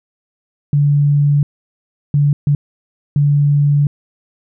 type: tone bursts at uneven times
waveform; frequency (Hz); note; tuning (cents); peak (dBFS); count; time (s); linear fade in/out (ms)
sine; 144.5; D3; -28; -9; 4; 0.73-1.43 / 2.14-2.33 / 2.47-2.55 / 3.16-3.87; 2
effects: none